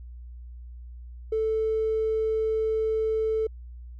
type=tone with tanh clipping; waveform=triangle; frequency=440 Hz; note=A4; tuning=in tune; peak=-22 dBFS; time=1.32-3.47 s; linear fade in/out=5 ms; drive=1 dB; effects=added 60 Hz sine -39 dBFS peak until 3.99 s